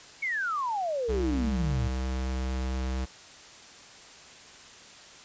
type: exponential sweep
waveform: sine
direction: down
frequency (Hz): 2255 to 103.83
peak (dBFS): -27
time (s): 0.22-1.88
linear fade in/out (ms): 10
type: tone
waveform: square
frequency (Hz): 64.6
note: C2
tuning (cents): -21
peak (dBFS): -29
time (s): 1.08-3.06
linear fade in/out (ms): 20
effects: white hiss -49 dBFS RMS until 5.24 s + resampled to 16000 Hz